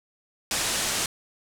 white low-pass noise, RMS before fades -27 dBFS, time 0.51-1.06 s, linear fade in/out 2 ms, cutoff 9500 Hz, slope 24 dB/octave, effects none

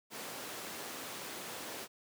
pink high-pass noise, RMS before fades -44 dBFS, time 0.1-1.88 s, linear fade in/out 50 ms, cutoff 270 Hz, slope 12 dB/octave, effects none

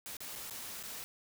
white noise with dropouts, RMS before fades -44 dBFS, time 0.06-1.04 s, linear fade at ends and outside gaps 0 ms, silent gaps 0.168-0.205 / 0.354-0.358 / 0.498-0.508 / 0.828-0.836 s, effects none

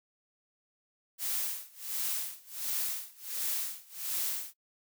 blue noise with tremolo, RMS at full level -32 dBFS, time 1.18-4.54 s, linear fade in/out 50 ms, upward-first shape sine, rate 1.4 Hz, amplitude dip 95%, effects noise-tail reverb RT60 0.1 s tail -22 dB re dry

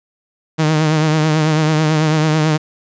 sawtooth tone with vibrato, 155.5 Hz, D#3, 1 cent flat, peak -8 dBFS, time 0.58-2.58 s, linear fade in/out 20 ms, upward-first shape triangle, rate 9.1 Hz, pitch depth 55 cents each way, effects resampled to 16000 Hz + 8-bit

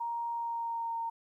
sine tone with pitch glide, 936 to 919.9 Hz, A#5 to A#5, +7 to -23 cents, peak -32 dBFS, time 0-1.1 s, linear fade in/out 10 ms, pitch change -30 cents, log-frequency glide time 0.3-0.99 s, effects 12-bit

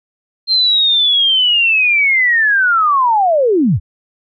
sine linear sweep, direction down, 4186 to 64.5 Hz, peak -9 dBFS, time 0.47-3.8 s, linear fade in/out 50 ms, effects none

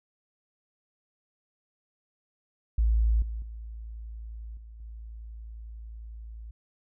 sine tone with level steps, 55.6 Hz, A1, 19 cents sharp, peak -20 / -31 / -37 / -43 / -39 dBFS, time 2.78-6.51 s, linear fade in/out 5 ms, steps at 3.22 / 3.42 / 4.57 / 4.8 s, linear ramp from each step 2 ms, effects none

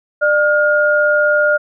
sine tone pair together, 597.5 / 1421 Hz, D5 / F6, +30 / +30 cents, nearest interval octave + minor third, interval 1500 cents, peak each -13 dBFS, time 0.21-1.58 s, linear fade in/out 20 ms, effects none

